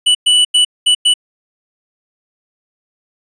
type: tone bursts at uneven times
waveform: square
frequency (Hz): 2963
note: F#7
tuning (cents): +2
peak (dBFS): -8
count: 5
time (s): 0.06-0.15 / 0.26-0.45 / 0.54-0.65 / 0.86-0.95 / 1.05-1.14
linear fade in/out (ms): 10
effects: resampled to 22050 Hz